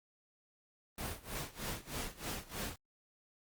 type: noise with tremolo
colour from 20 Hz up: pink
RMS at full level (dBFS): -39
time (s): 0.98-2.76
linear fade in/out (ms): 2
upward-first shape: sine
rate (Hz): 3.2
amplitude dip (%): 90
effects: Opus 32 kbps